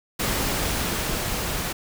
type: noise with level ramp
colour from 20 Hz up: pink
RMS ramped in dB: -24 to -28 dBFS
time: 0.19-1.73 s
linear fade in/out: 10 ms
effects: none